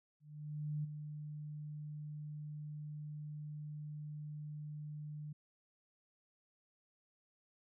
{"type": "tone with ADSR envelope", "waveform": "sine", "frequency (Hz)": 150, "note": "D3", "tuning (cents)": 37, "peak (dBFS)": -35, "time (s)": [0.2, 5.33], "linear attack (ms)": 640, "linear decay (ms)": 15, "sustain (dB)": -8, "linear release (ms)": 8, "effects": []}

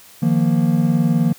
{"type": "chord", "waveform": "triangle", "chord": "Eb suspended second", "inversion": "none", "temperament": "equal", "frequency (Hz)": [155.56, 174.61, 233.1], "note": ["Eb3", "F3", "Bb3"], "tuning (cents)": [0, 0, 0], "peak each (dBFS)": -16, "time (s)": [0.22, 1.33], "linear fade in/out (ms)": 10, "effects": ["white hiss -45 dBFS RMS until 1.38 s"]}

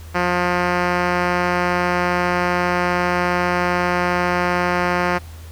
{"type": "tone with low-pass filter", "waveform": "5% pulse", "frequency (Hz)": 177.5, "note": "F3", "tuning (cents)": 28, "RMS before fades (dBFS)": -19, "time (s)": [0.14, 5.19], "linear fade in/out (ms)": 20, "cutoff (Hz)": 3200, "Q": 0.56, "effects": ["added 81 Hz sine -34 dBFS peak until 5.51 s", "pink hiss -45 dBFS RMS until 5.51 s"]}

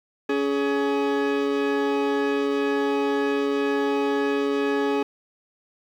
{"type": "tone pair together", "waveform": "40% pulse", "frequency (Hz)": [280.6, 420.4], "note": ["C#4", "G#4"], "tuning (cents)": [21, 21], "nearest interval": "perfect fifth", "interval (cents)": 700, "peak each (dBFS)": [-24, -22], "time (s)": [0.29, 5.03], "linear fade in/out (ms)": 5, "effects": ["low-pass 3000 Hz 12 dB/octave", "9-bit"]}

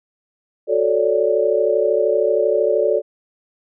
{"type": "chord", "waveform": "sine", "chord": "D major seventh", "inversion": "first", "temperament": "equal", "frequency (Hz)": [370, 440, 554.4, 587.3], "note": ["F#4", "A4", "C#5", "D5"], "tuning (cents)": [0, 0, 0, 0], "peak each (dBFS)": [-22, -18, -21, -19], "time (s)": [0.67, 3.02], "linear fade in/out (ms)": 50, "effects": []}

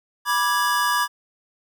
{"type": "chord", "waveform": "square", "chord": "G# diminished", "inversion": "first", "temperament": "equal with one note detuned", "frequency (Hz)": [979.2, 1174.7, 1661.2], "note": ["B5", "D6", "G#6"], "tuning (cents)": [-15, 0, 0], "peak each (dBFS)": -24, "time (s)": [0.25, 1.08], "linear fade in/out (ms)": 50, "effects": []}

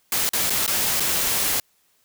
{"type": "noise with dropouts", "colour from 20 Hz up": "white", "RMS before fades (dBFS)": -22, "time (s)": [0.12, 1.6], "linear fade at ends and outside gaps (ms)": 2, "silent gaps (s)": [[0.291, 0.333], [0.498, 0.503], [0.664, 0.677], [0.999, 1.003]], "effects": ["white hiss -64 dBFS RMS until 2.04 s"]}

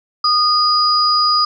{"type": "tone pair together", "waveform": "sine", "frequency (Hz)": [1230, 4920], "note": ["D#6", "D#8"], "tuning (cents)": [-20, -20], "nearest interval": "2 octaves", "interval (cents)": 2400, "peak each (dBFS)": -14, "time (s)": [0.24, 1.45], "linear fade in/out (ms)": 5, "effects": []}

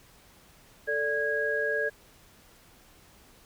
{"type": "tone cluster", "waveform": "sine", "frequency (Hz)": [442.7, 585, 1646], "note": ["A4", "D5", "G#6"], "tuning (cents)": [11, -7, -16], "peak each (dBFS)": [-31, -32, -28], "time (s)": [0.87, 1.9], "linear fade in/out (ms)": 20, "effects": ["pink hiss -57 dBFS RMS until 3.45 s"]}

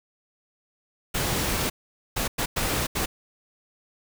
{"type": "noise bursts at uneven times", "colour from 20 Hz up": "pink", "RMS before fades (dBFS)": -26, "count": 5, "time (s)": [[1.14, 1.7], [2.16, 2.28], [2.38, 2.46], [2.56, 2.87], [2.95, 3.06]], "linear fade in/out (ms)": 10, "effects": []}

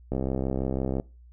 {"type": "click train", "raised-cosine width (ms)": 2, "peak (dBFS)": -15, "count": 59, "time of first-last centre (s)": [0.12, 0.999], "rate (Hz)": 66, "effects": ["noise-tail reverb RT60 0.3 s tail -22 dB re dry", "added 60 Hz sine -48 dBFS peak until 1.32 s"]}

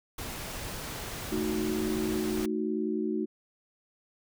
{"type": "noise", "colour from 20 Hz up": "pink", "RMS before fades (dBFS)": -38, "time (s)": [0.18, 2.46], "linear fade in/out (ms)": 5}
{"type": "chord", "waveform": "sine", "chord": "D# diminished", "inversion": "second", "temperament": "equal", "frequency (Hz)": [220, 311.1, 370], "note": ["A3", "D#4", "F#4"], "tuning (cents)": [0, 0, 0], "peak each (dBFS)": -32, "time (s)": [1.31, 3.26], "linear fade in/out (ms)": 20}
{"effects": []}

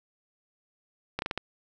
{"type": "slowing click train", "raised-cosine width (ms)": 0.3, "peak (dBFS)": -14, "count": 5, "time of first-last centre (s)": [1.19, 1.376], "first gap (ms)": 31, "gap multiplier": 1.28, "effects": []}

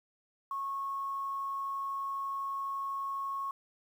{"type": "tone", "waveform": "sine", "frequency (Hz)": 1097, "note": "C#6", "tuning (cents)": -18, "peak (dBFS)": -33, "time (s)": [0.51, 3.51], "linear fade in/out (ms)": 2, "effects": ["10-bit"]}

